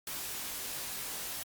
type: noise with comb filter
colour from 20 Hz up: white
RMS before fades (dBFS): -39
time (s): 0.07-1.43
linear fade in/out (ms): 2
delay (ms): 19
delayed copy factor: -0.65
effects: Opus 48 kbps